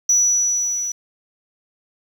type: tone with level ramp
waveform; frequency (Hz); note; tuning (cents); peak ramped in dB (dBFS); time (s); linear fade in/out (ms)
sine; 5900; F#8; -6; -10 to -22; 0.09-0.92; 5
effects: tanh soft clip ceiling -9 dBFS + 7-bit